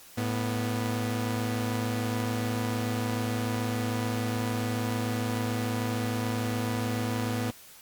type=tone pair together; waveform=sawtooth; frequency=109.49 / 245.8 Hz; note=A2 / B3; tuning=-8 / -8 cents; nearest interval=octave + major second; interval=1400 cents; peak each=-26 / -27 dBFS; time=0.17-7.51 s; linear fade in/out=10 ms; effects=white hiss -51 dBFS RMS until 7.81 s + Opus 48 kbps